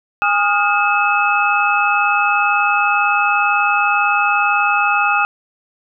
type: tone cluster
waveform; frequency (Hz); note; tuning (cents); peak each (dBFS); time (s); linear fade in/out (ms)
sine; 818 / 1239 / 1417 / 2589; G#5 / D#6 / F6 / E7; -26 / -8 / +25 / -32; -18; 0.22-5.25; 0
effects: none